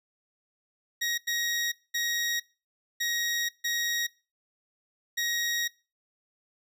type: tone bursts at uneven times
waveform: 20% pulse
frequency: 1888 Hz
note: A#6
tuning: 22 cents sharp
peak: -22 dBFS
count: 6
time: 1.01-1.18 / 1.27-1.72 / 1.94-2.4 / 3-3.49 / 3.64-4.07 / 5.17-5.68 s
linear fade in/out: 10 ms
effects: noise-tail reverb RT60 0.3 s tail -21 dB re dry